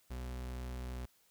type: tone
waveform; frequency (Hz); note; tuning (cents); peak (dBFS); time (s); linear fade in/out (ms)
40% pulse; 62.4; B1; +19; -39; 0.1-1.06; 10
effects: white hiss -70 dBFS RMS until 1.3 s